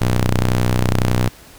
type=ring-modulated tone; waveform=sawtooth; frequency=62 Hz; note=B1; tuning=7 cents sharp; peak=-7 dBFS; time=0.01-1.29 s; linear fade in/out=5 ms; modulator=46.9 Hz; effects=pink hiss -43 dBFS RMS until 1.58 s